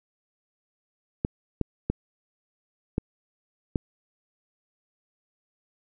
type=clicks; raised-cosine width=3 ms; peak=-11 dBFS; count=5; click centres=1.249 / 1.613 / 1.9 / 2.981 / 3.758 s; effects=none